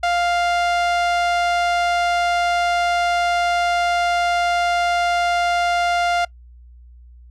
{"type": "tone with low-pass filter", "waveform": "sawtooth", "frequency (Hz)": 699, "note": "F5", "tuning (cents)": 1, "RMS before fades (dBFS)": -19, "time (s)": [0.03, 6.25], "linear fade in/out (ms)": 5, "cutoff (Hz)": 5300, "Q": 0.5, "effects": ["noise-tail reverb RT60 0.1 s tail -23 dB re dry", "added 60 Hz sine -41 dBFS peak until 7.3 s"]}